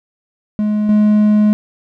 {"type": "tone with level steps", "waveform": "triangle", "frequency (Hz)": 210.9, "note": "G#3", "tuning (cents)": 27, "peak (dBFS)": [-11, -6], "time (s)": [0.59, 1.53], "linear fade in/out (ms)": 0, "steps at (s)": 0.89, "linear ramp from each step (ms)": 2, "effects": []}